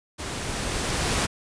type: noise with level ramp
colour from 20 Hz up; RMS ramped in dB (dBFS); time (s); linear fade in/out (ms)
pink; -33 to -23; 0.18-1.27; 20
effects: resampled to 22050 Hz